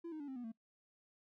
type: tone with pitch steps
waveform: triangle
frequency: 337.4 / 311.2 / 287 / 264.7 / 244.2 / 225.2 Hz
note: E4 / D#4 / D4 / C4 / B3 / A3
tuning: +40 / 0 / -40 / +20 / -19 / +40 cents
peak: -40 dBFS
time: 0.04-0.52 s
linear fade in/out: 10 ms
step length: 80 ms
effects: noise-tail reverb RT60 0.1 s tail -24 dB re dry + tanh soft clip ceiling -37 dBFS